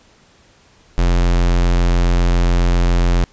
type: tone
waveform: square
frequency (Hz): 43.65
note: F1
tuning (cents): 0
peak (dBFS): -12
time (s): 0.98-3.24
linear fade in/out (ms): 0
effects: pink hiss -51 dBFS RMS until 3.32 s + resampled to 16000 Hz